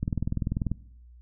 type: click train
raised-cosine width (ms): 5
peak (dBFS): -15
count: 15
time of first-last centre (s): 0.03-0.716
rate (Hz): 20.4
effects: noise-tail reverb RT60 0.8 s tail -22 dB re dry + added 60 Hz sine -48 dBFS peak until 1.21 s